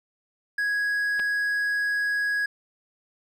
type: tone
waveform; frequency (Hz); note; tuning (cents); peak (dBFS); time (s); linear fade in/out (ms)
triangle; 1661.2; G#6; 0; -21; 0.58-2.46; 5
type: clicks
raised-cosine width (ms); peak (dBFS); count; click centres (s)
0.3; -21; 2; 1.194 / 1.199
effects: none